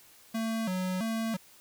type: tone with vibrato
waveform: square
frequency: 203.7 Hz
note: G#3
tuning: 33 cents flat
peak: -30 dBFS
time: 0.34-1.37 s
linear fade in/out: 10 ms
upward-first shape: square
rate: 1.5 Hz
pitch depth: 170 cents each way
effects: white hiss -57 dBFS RMS until 1.6 s